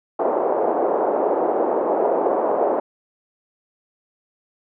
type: band-pass noise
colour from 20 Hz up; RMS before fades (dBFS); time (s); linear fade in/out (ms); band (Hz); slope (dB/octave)
pink; -20; 0.19-2.8; 5; 380 to 810; 24
effects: none